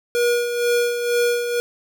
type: tone with tremolo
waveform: square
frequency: 479.7 Hz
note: A#4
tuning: 50 cents sharp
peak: -16 dBFS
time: 0.15-1.6 s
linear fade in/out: 0 ms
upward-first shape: sine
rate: 2.1 Hz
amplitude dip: 55%
effects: 9-bit